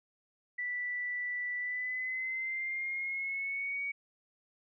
sine tone with pitch glide, 1970 to 2250 Hz, B6 to C#7, -5 to +25 cents, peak -33 dBFS, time 0.58-3.92 s, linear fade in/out 10 ms, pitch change +230 cents, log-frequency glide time 1.58-3.81 s, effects none

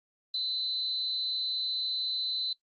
sine tone with amplitude modulation, 4034 Hz, B7, 36 cents sharp, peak -26 dBFS, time 0.34-2.53 s, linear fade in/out 2 ms, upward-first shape sine, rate 286 Hz, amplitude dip 60%, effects noise-tail reverb RT60 0.1 s tail -21 dB re dry + Opus 32 kbps

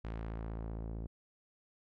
sawtooth tone with low-pass filter sweep, 55.5 Hz, A1, 16 cents sharp, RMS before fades -41 dBFS, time 0.04-1.07 s, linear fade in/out 10 ms, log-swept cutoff 2800 to 460 Hz, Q 0.71, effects none

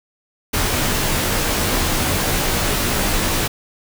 pink noise with comb filter, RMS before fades -19 dBFS, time 0.53-3.48 s, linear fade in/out 10 ms, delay 18 ms, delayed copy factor -0.7, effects none

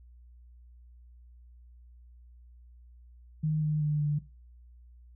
sine tone with pitch steps, 154.6 / 152.3 / 150.03 / 147.79 Hz, D#3 / D#3 / D3 / D3, -11 / -37 / +37 / +11 cents, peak -25 dBFS, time 3.43-4.19 s, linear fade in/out 10 ms, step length 190 ms, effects noise-tail reverb RT60 0.3 s tail -17 dB re dry + added 60 Hz sine -51 dBFS peak until 5.15 s

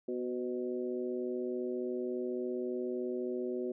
harmonic tone with a mistuned harmonic, 123.47 Hz, B2, in tune, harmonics 2 / 3 / 4 / 5, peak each -39 / -35 / -42 / -47 dBFS, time 0.08-3.72 s, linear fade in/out 5 ms, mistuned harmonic 4, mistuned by +38 cents, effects none

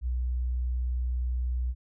sine tone, 61.74 Hz, B1, in tune, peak -26 dBFS, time 0.01-1.75 s, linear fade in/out 50 ms, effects none

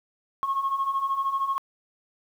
sine beating tone pair, 1079 / 1092 Hz, C#6 / C#6, -47 / -26 cents, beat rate 13 Hz, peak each -29 / -24 dBFS, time 0.43-1.58 s, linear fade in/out 0 ms, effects tanh soft clip ceiling -18 dBFS + 9-bit

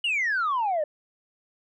sine exponential sweep, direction down, 2960 to 580 Hz, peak -21 dBFS, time 0.04-0.84 s, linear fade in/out 5 ms, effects tanh soft clip ceiling -20 dBFS

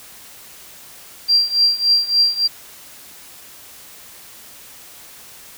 sine tone with tremolo, 4738 Hz, D8, 14 cents sharp, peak -9 dBFS, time 1.28-2.48 s, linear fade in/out 20 ms, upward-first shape triangle, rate 3.5 Hz, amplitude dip 90%, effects white hiss -41 dBFS RMS until 5.57 s

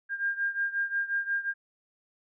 sine beating tone pair, 1604 / 1609.6 Hz, G6 / G6, +39 / +45 cents, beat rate 5.6 Hz, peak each -29 / -32 dBFS, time 0.09-1.54 s, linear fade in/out 50 ms, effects none

